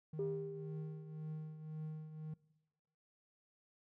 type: tone with tremolo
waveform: triangle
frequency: 155.56 Hz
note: D#3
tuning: in tune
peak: -38 dBFS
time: 0.13-2.34 s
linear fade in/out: 5 ms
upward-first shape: triangle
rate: 1.9 Hz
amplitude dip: 70%
type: tone with exponential decay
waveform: sine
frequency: 399 Hz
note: G4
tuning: 31 cents sharp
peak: -34 dBFS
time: 0.19-1.62 s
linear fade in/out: 2 ms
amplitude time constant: 310 ms
effects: noise-tail reverb RT60 1.0 s tail -22 dB re dry + tanh soft clip ceiling -30 dBFS